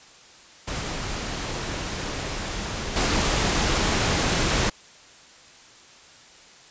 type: noise with level steps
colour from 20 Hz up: pink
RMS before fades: -30 / -22 dBFS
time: 0.67-4.7 s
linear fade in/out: 10 ms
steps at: 2.96 s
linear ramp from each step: 2 ms
effects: white hiss -49 dBFS RMS until 6.7 s + resampled to 16000 Hz